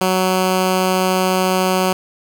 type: tone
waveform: 10% pulse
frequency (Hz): 186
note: F#3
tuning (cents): +9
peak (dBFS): -6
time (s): 0.01-1.93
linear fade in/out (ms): 2
effects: none